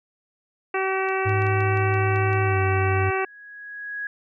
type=harmonic tone; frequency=382 Hz; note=G4; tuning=45 cents flat; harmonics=1 / 2 / 3 / 4 / 5 / 6 / 7; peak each=-25 / -28 / -30 / -31 / -32 / -33 / -33 dBFS; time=0.74-3.25 s; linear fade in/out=5 ms
type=clicks; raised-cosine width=0.2 ms; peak=-27 dBFS; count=9; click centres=1.088 / 1.294 / 1.421 / 1.467 / 1.606 / 1.773 / 1.941 / 2.16 / 2.331 s
type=tone with pitch glide; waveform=triangle; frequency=103.7 to 96.76 Hz; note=G#2 to G2; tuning=-2 to -22 cents; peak=-19 dBFS; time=1.25-3.11 s; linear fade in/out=20 ms; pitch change=-120 cents; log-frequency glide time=2.45-2.59 s
type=tone with exponential growth; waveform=sine; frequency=1663 Hz; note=G#6; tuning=2 cents sharp; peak=-26 dBFS; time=2.36-4.07 s; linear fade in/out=2 ms; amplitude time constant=370 ms
effects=none